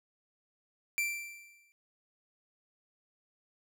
45% pulse tone with exponential decay, 2349 Hz, D7, in tune, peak -27 dBFS, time 0.98-1.72 s, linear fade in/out 0 ms, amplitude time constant 160 ms, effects none

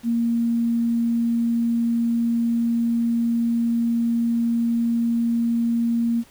sine tone with quantisation, 233.1 Hz, A#3, in tune, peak -18 dBFS, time 0.03-6.24 s, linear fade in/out 50 ms, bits 8, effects pink hiss -52 dBFS RMS until 6.3 s

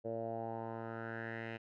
10% pulse tone with low-pass filter sweep, 113.8 Hz, A#2, 41 cents flat, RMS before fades -42 dBFS, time 0.04-1.58 s, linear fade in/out 20 ms, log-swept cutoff 530 to 2400 Hz, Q 4.3, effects none

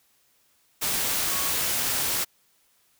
sine tone in noise, 1108.7 Hz, C#6, in tune, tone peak -37 dBFS, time 1.3-1.51 s, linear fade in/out 20 ms, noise white, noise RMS -26 dBFS, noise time 0.81-2.25 s, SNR -14 dB, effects white hiss -65 dBFS RMS until 2.99 s

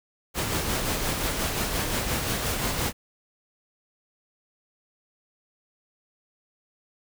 pink noise with tremolo, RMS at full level -26 dBFS, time 0.34-2.93 s, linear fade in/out 50 ms, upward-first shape sine, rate 5.7 Hz, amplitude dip 35%, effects none

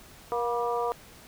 harmonic tone with a mistuned harmonic, 237.3 Hz, A#3, 31 cents sharp, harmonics 2 / 3 / 4 / 5, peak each -29 / -32 / -32 / -34 dBFS, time 0.32-0.92 s, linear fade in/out 0 ms, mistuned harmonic 4, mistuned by +37 cents, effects pink hiss -51 dBFS RMS until 1.27 s

